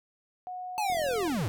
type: tone with pitch glide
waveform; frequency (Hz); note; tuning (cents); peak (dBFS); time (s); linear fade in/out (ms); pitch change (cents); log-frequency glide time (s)
sine; 731 to 711.4; F#5 to F5; -21 to +32; -35; 0.47-1.28; 0; -47; 0.96-1.06
type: linear sweep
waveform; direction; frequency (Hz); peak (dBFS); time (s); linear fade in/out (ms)
square; down; 880 to 86.5; -28; 0.78-1.48; 0
type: click train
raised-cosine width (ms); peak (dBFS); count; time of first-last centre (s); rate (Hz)
2; -31; 24; 0.9-1.44; 42.6
effects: none